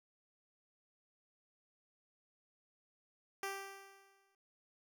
10% pulse tone with exponential decay, 392 Hz, G4, in tune, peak -29 dBFS, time 3.43-4.35 s, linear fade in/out 2 ms, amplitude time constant 200 ms, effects none

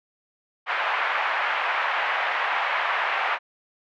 pink band-pass noise, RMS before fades -25 dBFS, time 0.66-3.39 s, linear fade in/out 50 ms, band 760 to 2500 Hz, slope 24 dB/octave, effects none

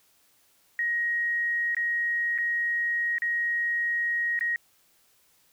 sine tone with dropouts, 1885 Hz, A#6, 19 cents sharp, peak -24 dBFS, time 0.79-4.56 s, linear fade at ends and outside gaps 1 ms, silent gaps 1.748-1.767 / 2.379-2.385 / 3.183-3.22 / 4.391-4.409 s, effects white hiss -64 dBFS RMS until 5.52 s

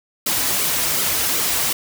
white noise with flanger, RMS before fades -20 dBFS, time 0.26-1.73 s, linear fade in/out 5 ms, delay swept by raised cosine 1.1 to 5.6 ms, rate 2.7 Hz, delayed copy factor -0.6, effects none

